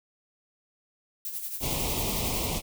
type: noise with tremolo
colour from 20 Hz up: violet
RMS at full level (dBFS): -33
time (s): 1.25-2.46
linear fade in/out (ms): 0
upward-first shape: sine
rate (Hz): 11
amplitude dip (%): 55
type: band-stop noise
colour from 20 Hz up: pink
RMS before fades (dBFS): -30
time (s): 1.6-2.62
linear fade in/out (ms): 50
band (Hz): 1100 to 2200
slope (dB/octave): 48
effects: none